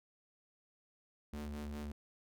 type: ring-modulated tone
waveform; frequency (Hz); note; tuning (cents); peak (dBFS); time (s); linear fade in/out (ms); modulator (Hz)
45% pulse; 74.3; D2; +21; -38; 1.33-1.92; 5; 146
effects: none